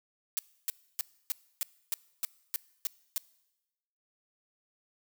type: noise bursts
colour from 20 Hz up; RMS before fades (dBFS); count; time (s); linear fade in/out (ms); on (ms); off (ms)
blue; -31; 10; 0.37-3.18; 0; 20; 290
effects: noise-tail reverb RT60 1.0 s tail -22 dB re dry